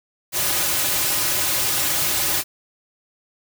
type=noise with comb filter; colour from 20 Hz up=white; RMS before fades=-21 dBFS; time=0.32-2.44 s; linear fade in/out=50 ms; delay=4.4 ms; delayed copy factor=-0.9; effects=none